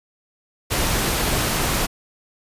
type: noise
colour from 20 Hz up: pink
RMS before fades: -21 dBFS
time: 0.7-1.87 s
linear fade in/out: 20 ms
effects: resampled to 32000 Hz